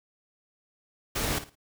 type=noise with echo; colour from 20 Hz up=pink; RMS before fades=-29 dBFS; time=1.15-1.39 s; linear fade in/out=10 ms; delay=55 ms; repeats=3; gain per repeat=-12 dB; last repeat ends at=1.555 s; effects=none